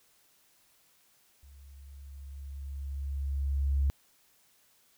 sine tone with level ramp, 69.3 Hz, C#2, in tune, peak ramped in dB -51 to -22 dBFS, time 1.43-3.9 s, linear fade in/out 0 ms, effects tanh soft clip ceiling -19 dBFS + white hiss -66 dBFS RMS until 4.97 s

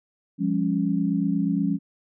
sine chord, Db major, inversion first, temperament equal with one note detuned, 174.61 / 203 / 277.2 Hz, F3 / Ab3 / Db4, 0 / -39 / 0 cents, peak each -25 dBFS, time 0.38-1.79 s, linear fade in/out 50 ms, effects none

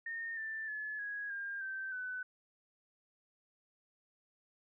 sine tone with pitch steps, 1832 / 1772.7 / 1715.3 / 1659.7 / 1605.9 / 1553.9 / 1503.6 Hz, A#6 / A6 / A6 / G#6 / G6 / G6 / F#6, -31 / +12 / -45 / -2 / +41 / -16 / +27 cents, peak -38 dBFS, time 0.06-2.23 s, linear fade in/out 5 ms, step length 310 ms, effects none

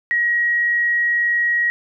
sine tone, 1899 Hz, A#6, 32 cents sharp, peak -15 dBFS, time 0.11-1.7 s, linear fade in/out 0 ms, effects none

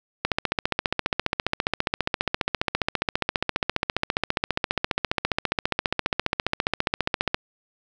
click train, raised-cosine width 0.3 ms, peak -5 dBFS, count 106, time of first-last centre 0.25-7.345 s, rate 14.8 Hz, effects none

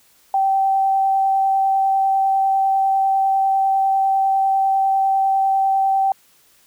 sine tone with vibrato, 776 Hz, G5, 18 cents flat, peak -14 dBFS, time 0.34-6.12 s, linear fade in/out 2 ms, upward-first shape triangle, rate 10 Hz, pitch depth 9 cents each way, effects white hiss -55 dBFS RMS until 6.66 s

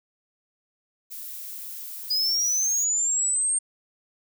violet noise, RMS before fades -37 dBFS, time 1.1-2.85 s, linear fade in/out 20 ms
sine linear sweep, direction up, 4900 to 8680 Hz, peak -21 dBFS, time 2.1-3.59 s, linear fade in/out 10 ms
effects none

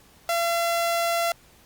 sawtooth tone, 680 Hz, F5, 46 cents flat, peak -18 dBFS, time 0.29-1.32 s, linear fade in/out 2 ms, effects pink hiss -55 dBFS RMS until 1.65 s + Opus 48 kbps

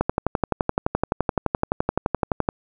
click train, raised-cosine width 1 ms, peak -5 dBFS, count 30, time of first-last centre 0.01-2.489 s, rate 11.7 Hz, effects none

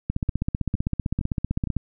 two click trains, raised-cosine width 5 ms, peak -15 / -11 dBFS, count 4 / 27, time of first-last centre 0.29-1.672 / 0.1-1.767 s, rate 2.17 / 15.6 Hz, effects none

